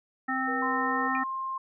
harmonic tone, 261.7 Hz, C4, in tune, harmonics 1 / 3 / 5 / 7, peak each -32 / -33 / -32 / -31 dBFS, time 0.28-1.24 s, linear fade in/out 10 ms
sine tone, 481.9 Hz, B4, 43 cents flat, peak -36 dBFS, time 0.47-1.09 s, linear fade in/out 20 ms
sine tone with pitch glide, 1041 to 1058.6 Hz, C6 to C6, -9 to +20 cents, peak -30 dBFS, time 0.62-1.58 s, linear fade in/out 5 ms, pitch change +29 cents, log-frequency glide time 0.85-1.02 s
sine tone with exponential decay, 2411 Hz, D7, 45 cents sharp, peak -32 dBFS, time 1.15-1.23 s, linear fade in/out 1 ms, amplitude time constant 17 ms
effects none

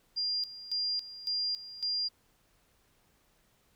sine tone with tremolo, 4800 Hz, D8, 37 cents sharp, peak -29 dBFS, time 0.16-2.09 s, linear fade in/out 20 ms, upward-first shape square, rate 1.8 Hz, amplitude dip 80%, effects pink hiss -69 dBFS RMS until 3.75 s

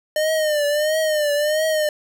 square tone with vibrato, 607 Hz, D#5, 43 cents flat, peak -18 dBFS, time 0.16-1.89 s, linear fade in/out 2 ms, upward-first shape triangle, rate 1.5 Hz, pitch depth 88 cents each way, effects none

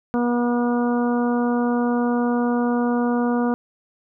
harmonic tone, 241 Hz, B3, 42 cents flat, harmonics 1 / 2 / 3 / 4 / 5 / 6, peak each -19 / -25 / -29 / -31 / -33 / -35 dBFS, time 0.14-3.54 s, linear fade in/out 0 ms, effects none

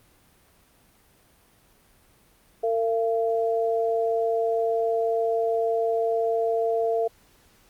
sine tone pair together, 454.2 / 680.5 Hz, A#4 / F5, -45 / -45 cents, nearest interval perfect fifth, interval 700 cents, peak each -23 / -25 dBFS, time 2.63-7.08 s, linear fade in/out 10 ms, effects pink hiss -59 dBFS RMS until 7.69 s + Opus 32 kbps

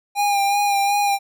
square tone with vibrato, 807 Hz, G#5, 50 cents flat, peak -17 dBFS, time 0.15-1.19 s, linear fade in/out 50 ms, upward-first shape sine, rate 2.7 Hz, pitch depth 28 cents each way, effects none

